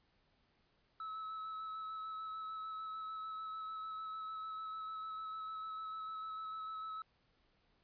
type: tone with vibrato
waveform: triangle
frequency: 1297 Hz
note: E6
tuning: 28 cents flat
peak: -40 dBFS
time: 1-7.02 s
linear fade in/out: 2 ms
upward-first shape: square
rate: 6.7 Hz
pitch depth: 13 cents each way
effects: pink hiss -75 dBFS RMS until 7.83 s + resampled to 11025 Hz